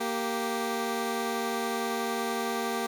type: tone pair together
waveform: 15% pulse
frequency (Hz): 232.5 / 391.1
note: A#3 / G4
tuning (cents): -4 / -4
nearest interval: major sixth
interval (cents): 900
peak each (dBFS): -25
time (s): 0-2.87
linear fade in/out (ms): 10
effects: none